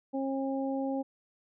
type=harmonic tone; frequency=270 Hz; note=C#4; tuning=45 cents flat; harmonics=1 / 2 / 3; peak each=-31 / -35 / -39 dBFS; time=0.13-1.03 s; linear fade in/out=20 ms; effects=none